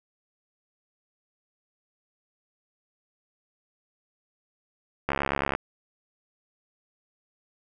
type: click train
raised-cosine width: 0.5 ms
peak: -10 dBFS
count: 33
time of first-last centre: 5.09-5.55 s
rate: 69.5 Hz
effects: none